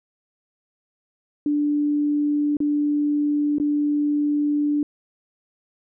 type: tone with dropouts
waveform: sine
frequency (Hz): 293.7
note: D4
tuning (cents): 0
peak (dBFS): -18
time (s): 1.46-4.83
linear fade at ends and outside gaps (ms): 2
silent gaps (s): 2.569-2.603 / 3.584-3.599
effects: none